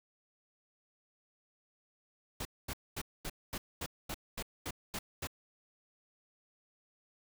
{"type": "noise bursts", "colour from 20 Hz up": "pink", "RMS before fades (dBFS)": -39, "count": 11, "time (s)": [2.4, 5.272], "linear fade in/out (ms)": 5, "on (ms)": 52, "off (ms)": 230, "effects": []}